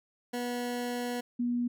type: tone pair in turn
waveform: 20% pulse / sine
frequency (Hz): 243.5 / 241.8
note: B3 / B3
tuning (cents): -24 / -36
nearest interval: unison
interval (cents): 12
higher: first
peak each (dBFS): -27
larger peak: neither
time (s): 0.33-1.21 / 1.39-1.68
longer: first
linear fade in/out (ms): 10
effects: none